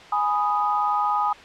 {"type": "chord", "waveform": "sine", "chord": "G# minor", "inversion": "none", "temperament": "equal", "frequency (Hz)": [830.6, 987.8, 1244.5], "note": ["G#5", "B5", "D#6"], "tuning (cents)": [0, 0, 0], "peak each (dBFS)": [-23, -27, -23], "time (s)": [0.12, 1.33], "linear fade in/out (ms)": 5, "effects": ["white hiss -43 dBFS RMS until 1.44 s", "low-pass 3000 Hz 12 dB/octave"]}